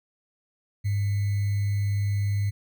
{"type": "tone with sample-and-hold", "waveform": "sine", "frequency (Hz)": 101.2, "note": "G#2", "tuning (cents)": -44, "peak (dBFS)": -22, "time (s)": [0.84, 2.51], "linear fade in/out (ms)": 20, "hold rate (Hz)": 2100, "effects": []}